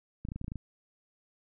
clicks, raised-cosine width 5 ms, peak -25 dBFS, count 9, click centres 0.251 / 0.287 / 0.319 / 0.36 / 0.414 / 0.444 / 0.481 / 0.519 / 0.557 s, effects none

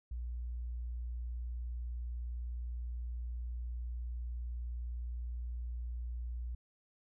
sine tone, 59.8 Hz, A#1, 45 cents sharp, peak -37 dBFS, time 0.11-6.55 s, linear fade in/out 5 ms, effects none

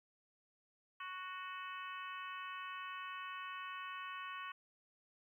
harmonic tone with a mistuned harmonic, 370 Hz, F#4, in tune, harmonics 3 / 4 / 5 / 6 / 7 / 8, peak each -46 / -51 / -53 / -59 / -52 / -55 dBFS, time 1-4.52 s, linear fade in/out 5 ms, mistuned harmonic 8, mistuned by +26 cents, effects 13-bit

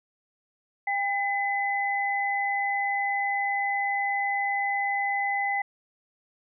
sine tone pair together, 801 / 2018 Hz, G5 / B6, +37 / +37 cents, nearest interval octave + major third, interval 1600 cents, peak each -27 dBFS, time 0.87-5.62 s, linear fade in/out 5 ms, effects none

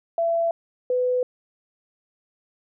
sine tone pair in turn, 671 / 500.5 Hz, E5 / B4, +31 / +23 cents, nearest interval perfect fourth, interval 508 cents, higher first, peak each -19 dBFS, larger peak neither, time 0.18-0.51 / 0.9-1.23 s, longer neither, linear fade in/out 2 ms, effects none

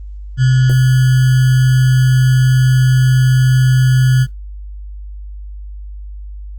sine tone with sample-and-hold, 128.9 Hz, C3, 26 cents flat, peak -7 dBFS, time 0.37-4.27 s, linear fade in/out 50 ms, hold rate 1575 Hz, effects added 50 Hz sine -26 dBFS peak until 6.58 s + Opus 24 kbps

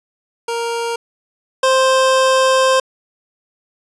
25% pulse tone pair in turn, 466.2 / 524.1 Hz, A#4 / C5, 0 / +3 cents, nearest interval major second, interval 203 cents, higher second, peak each -15 / -7 dBFS, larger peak second, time 0.48-0.96 / 1.63-2.8 s, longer second, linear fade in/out 5 ms, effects resampled to 22050 Hz + 7-bit

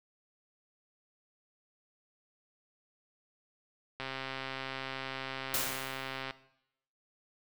click train, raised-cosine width 0.3 ms, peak -22 dBFS, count 308, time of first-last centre 4-6.308 s, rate 133 Hz
white noise with exponential decay, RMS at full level -30 dBFS, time 5.54-6.23 s, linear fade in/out 1 ms, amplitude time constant 150 ms
effects noise-tail reverb RT60 0.8 s tail -17 dB re dry

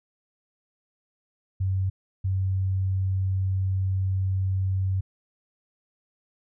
sine tone bursts at uneven times, 95 Hz, F#2, 46 cents sharp, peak -22 dBFS, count 2, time 1.6-1.9 / 2.24-5.01 s, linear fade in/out 10 ms, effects none

